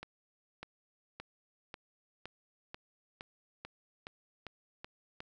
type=accelerating click train; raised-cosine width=0.3 ms; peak=-27 dBFS; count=12; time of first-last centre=0.03-5.204 s; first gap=600 ms; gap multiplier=0.95; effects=none